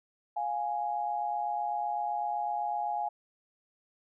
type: tone pair together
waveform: sine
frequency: 703.1 / 831 Hz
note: F5 / G#5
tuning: +11 / +1 cents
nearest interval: minor third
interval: 290 cents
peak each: -34 / -31 dBFS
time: 0.36-3.09 s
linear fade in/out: 10 ms
effects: none